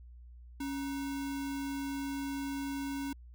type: tone with sample-and-hold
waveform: sine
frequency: 277.2 Hz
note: C#4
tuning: in tune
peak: -34 dBFS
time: 0.6-3.13 s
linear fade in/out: 5 ms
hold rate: 1225 Hz
effects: added 60 Hz sine -49 dBFS peak until 3.34 s